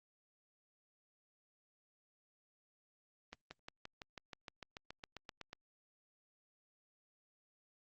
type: accelerating click train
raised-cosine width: 0.2 ms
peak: -29 dBFS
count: 16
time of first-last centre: 3.33-5.53 s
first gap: 180 ms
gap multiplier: 0.97
effects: low-pass 5000 Hz 12 dB/octave + Opus 32 kbps